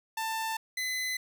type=tone pair in turn; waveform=sawtooth; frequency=890 / 2025 Hz; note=A5 / B6; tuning=+20 / +43 cents; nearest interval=octave + major second; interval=1423 cents; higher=second; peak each=-27 dBFS; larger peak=neither; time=0.17-0.57 / 0.77-1.17 s; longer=neither; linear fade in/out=5 ms; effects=none